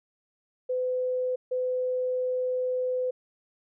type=tone bursts at uneven times; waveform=sine; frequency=506 Hz; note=B4; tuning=42 cents sharp; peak=-25 dBFS; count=2; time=0.69-1.36 / 1.51-3.11 s; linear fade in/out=10 ms; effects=none